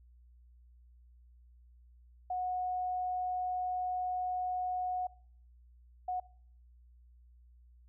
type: tone bursts at uneven times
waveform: sine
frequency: 731 Hz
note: F#5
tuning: 21 cents flat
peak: -32 dBFS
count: 2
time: 2.3-5.07 / 6.08-6.2 s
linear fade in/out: 5 ms
effects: noise-tail reverb RT60 0.6 s tail -23 dB re dry + added 60 Hz sine -57 dBFS peak until 7.88 s